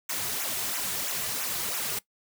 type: noise with flanger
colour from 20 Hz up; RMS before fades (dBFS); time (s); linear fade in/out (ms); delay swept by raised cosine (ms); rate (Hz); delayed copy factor
white; -31; 0.09-1.99; 5; 0.21 to 3.81; 3; -0.8
effects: noise-tail reverb RT60 0.1 s tail -19 dB re dry